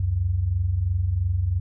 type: tone pair together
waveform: sine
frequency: 69.3 / 92.24 Hz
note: C#2 / F#2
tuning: 0 / -5 cents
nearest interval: perfect fourth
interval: 495 cents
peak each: -27 / -21 dBFS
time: 0-1.6 s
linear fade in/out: 5 ms
effects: none